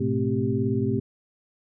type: tone cluster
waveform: sine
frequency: 107.4 / 125.4 / 218.3 / 261.9 / 391.2 Hz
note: A2 / B2 / A3 / C4 / G4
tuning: -41 / +27 / -13 / +2 / -4 cents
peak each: -28 dBFS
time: 0-1 s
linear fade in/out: 10 ms
effects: none